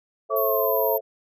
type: chord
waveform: sine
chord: A minor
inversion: none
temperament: equal with one note detuned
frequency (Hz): 440 / 537 / 659.3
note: A4 / C5 / E5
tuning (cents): 0 / +45 / 0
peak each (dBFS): -25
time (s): 0.29-1.01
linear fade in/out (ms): 50
type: exponential sweep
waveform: sine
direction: down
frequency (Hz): 1152 to 926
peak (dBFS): -27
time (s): 0.3-0.97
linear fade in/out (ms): 10
type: tone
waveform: sine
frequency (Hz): 13390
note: G#9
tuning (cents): +13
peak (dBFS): -27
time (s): 0.36-0.98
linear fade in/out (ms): 5
effects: none